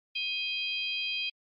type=harmonic tone with a mistuned harmonic; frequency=801 Hz; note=G5; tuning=37 cents sharp; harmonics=3 / 4 / 5 / 6; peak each=-33 / -33 / -42 / -40 dBFS; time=0.15-1.3 s; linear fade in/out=10 ms; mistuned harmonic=3; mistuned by=+71 cents; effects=MP3 32 kbps